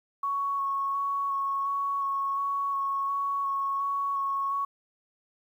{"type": "tone with vibrato", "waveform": "sine", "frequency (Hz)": 1108.7, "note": "C#6", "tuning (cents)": 0, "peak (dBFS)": -26, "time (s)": [0.23, 4.65], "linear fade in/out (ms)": 5, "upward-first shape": "square", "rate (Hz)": 1.4, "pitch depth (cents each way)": 10, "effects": ["10-bit"]}